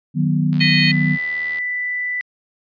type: chord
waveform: sine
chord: B major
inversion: first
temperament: just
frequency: 154.34 / 185.21 / 246.9 Hz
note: D#3 / F#3 / B3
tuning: -14 / +2 / 0 cents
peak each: -17 / -20 / -21 dBFS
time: 0.14-1.18 s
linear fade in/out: 50 ms
type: click train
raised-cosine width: 0.2 ms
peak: -20 dBFS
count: 83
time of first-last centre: 0.53-1.585 s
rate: 77.7 Hz
type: harmonic tone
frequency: 621 Hz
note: D#5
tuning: 3 cents flat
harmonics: 3 / 4 / 5 / 6 / 7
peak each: -23 / -19 / -23 / -30 / -19 dBFS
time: 0.6-0.92 s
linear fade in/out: 10 ms
type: tone with pitch glide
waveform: sine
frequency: 2002 to 1983.6 Hz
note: B6 to B6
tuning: +23 to +7 cents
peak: -20 dBFS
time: 0.61-2.21 s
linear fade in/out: 0 ms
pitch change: -16 cents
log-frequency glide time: 0.85-1.4 s
effects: resampled to 11025 Hz